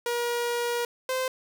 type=tone pair in turn; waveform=sawtooth; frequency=477.3 / 517.2 Hz; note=A#4 / C5; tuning=+41 / -20 cents; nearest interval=minor second; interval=139 cents; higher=second; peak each=-22 dBFS; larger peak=neither; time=0.06-0.85 / 1.09-1.28 s; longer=first; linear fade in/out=2 ms; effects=none